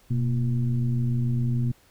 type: tone with frequency modulation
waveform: sine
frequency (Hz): 124.5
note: B2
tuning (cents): +14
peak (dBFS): -21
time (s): 0.1-1.72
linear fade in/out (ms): 10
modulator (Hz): 111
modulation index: 0.76
effects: pink hiss -59 dBFS RMS until 1.9 s